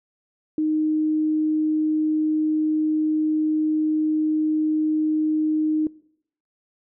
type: tone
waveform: sine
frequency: 309.6 Hz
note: D#4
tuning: 9 cents flat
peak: -19 dBFS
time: 0.58-5.87 s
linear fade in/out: 2 ms
effects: noise-tail reverb RT60 0.7 s tail -22 dB re dry